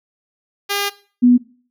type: tone pair in turn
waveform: 5% pulse / sine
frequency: 403.7 / 245.5 Hz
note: G#4 / B3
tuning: -49 / -10 cents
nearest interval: major sixth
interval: 861 cents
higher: first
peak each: -7 dBFS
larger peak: neither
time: 0.69-0.9 / 1.22-1.38 s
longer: first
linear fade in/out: 20 ms
effects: noise-tail reverb RT60 0.4 s tail -18 dB re dry